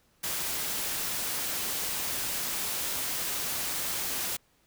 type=noise; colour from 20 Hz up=white; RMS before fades=-32 dBFS; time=0.23-4.37 s; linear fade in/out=10 ms; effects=pink hiss -67 dBFS RMS until 4.66 s